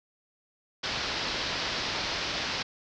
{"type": "low-pass noise", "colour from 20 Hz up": "white", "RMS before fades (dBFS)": -32, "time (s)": [0.83, 2.63], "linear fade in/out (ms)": 10, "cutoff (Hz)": 5300, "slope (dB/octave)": 48, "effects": []}